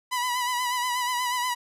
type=tone with vibrato; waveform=sawtooth; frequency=987.8 Hz; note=B5; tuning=in tune; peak=-21 dBFS; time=0.11-1.55 s; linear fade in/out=20 ms; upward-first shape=sine; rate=8.3 Hz; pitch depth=43 cents each way; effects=resampled to 32000 Hz + 10-bit